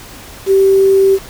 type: tone with quantisation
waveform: sine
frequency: 387.8 Hz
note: G4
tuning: 19 cents flat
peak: -6 dBFS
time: 0.46-1.19 s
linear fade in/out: 50 ms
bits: 5
effects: pink hiss -34 dBFS RMS until 1.29 s